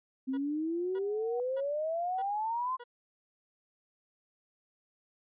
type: exponential sweep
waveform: sine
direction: up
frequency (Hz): 258.5 to 1057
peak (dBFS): -30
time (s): 0.27-2.77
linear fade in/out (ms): 20
type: tone bursts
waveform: 20% pulse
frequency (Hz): 482.5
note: B4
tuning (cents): -40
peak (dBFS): -39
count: 5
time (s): 0.33-2.84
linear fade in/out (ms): 10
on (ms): 46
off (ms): 570
type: tone with exponential growth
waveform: sine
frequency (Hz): 747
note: F#5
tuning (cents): +16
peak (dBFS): -37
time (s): 0.66-1.4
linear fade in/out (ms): 1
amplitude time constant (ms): 160
effects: resampled to 8000 Hz